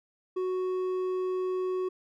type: tone with hard clipping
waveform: sine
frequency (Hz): 370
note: F#4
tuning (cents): 0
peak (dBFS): -29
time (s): 0.36-1.89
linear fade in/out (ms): 10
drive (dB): 5
effects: none